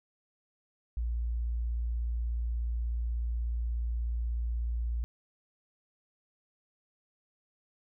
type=tone; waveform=sine; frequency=58.27 Hz; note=A#1; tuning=in tune; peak=-29 dBFS; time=0.97-5.04 s; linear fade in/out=0 ms; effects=none